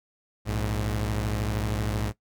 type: tone pair together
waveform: sawtooth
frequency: 59.32 / 105.7 Hz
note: A#1 / G#2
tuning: +31 / +31 cents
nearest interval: minor seventh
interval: 1000 cents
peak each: -26 / -24 dBFS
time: 0.45-2.13 s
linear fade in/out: 50 ms
effects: noise-tail reverb RT60 0.1 s tail -18 dB re dry